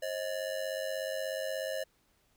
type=ring-modulated tone; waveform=square; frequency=582 Hz; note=D5; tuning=16 cents flat; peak=-31 dBFS; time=0.02-1.84 s; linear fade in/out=10 ms; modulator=48.3 Hz; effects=pink hiss -71 dBFS RMS until 2.36 s